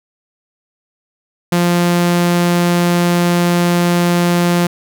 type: tone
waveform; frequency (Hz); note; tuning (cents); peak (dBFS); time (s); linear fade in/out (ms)
sawtooth; 174.3; F3; -3; -7; 1.52-4.67; 5
effects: none